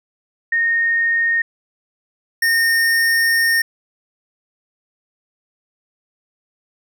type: tone pair in turn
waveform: sine / square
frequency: 1847 / 1833.2 Hz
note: A#6 / A#6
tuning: -16 / -29 cents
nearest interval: unison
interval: 13 cents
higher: first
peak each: -14 dBFS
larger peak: neither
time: 0.52-1.42 / 2.42-3.62 s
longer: second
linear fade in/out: 5 ms
effects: none

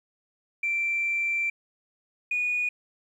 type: tone pair in turn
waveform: sine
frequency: 2349 / 2459 Hz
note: D7 / D#7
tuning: 0 / -21 cents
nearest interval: minor second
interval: 79 cents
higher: second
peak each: -23 dBFS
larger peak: neither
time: 0.63-1.5 / 2.31-2.69 s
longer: first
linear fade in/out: 5 ms
effects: tanh soft clip ceiling -19 dBFS + 10-bit

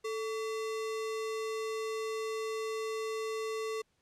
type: tone with sample-and-hold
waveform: sine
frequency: 440 Hz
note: A4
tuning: in tune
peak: -33 dBFS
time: 0.04-3.82 s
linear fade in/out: 10 ms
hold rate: 1575 Hz
effects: pink hiss -75 dBFS RMS until 4.01 s + low-pass 9000 Hz 12 dB/octave

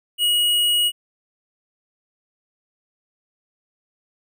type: tone with hard clipping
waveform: sine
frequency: 2899 Hz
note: F#7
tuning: 36 cents flat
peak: -17 dBFS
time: 0.18-0.92 s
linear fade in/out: 50 ms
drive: 14 dB
effects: none

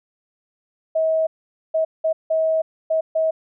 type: tone bursts at uneven times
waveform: sine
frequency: 640 Hz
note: D#5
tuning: 49 cents sharp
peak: -16 dBFS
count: 6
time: 0.95-1.27 / 1.74-1.85 / 2.04-2.13 / 2.3-2.62 / 2.9-3.01 / 3.15-3.31 s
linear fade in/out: 10 ms
effects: none

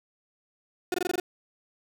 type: tone bursts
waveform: 35% pulse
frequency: 360 Hz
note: F#4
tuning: 47 cents flat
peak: -23 dBFS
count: 7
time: 0.92-1.2 s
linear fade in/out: 2 ms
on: 22 ms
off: 21 ms
effects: none

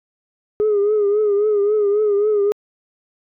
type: tone with vibrato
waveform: sine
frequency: 415.3 Hz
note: G#4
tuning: in tune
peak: -12 dBFS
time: 0.6-2.52 s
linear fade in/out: 0 ms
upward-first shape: triangle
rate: 3.7 Hz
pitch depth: 76 cents each way
effects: tanh soft clip ceiling -11 dBFS

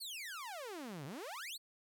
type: exponential two-way sweep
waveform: sawtooth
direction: down then up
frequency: 4632 to 128.2 to 4632 Hz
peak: -40 dBFS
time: 0-1.58 s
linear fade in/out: 20 ms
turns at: 1.05 s
effects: none

